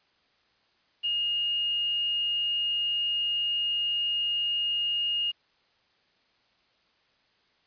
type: tone with quantisation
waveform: sine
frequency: 2849 Hz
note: F7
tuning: 34 cents sharp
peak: -25 dBFS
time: 1.03-5.32 s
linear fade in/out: 20 ms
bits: 8
effects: white hiss -67 dBFS RMS until 7.66 s + resampled to 11025 Hz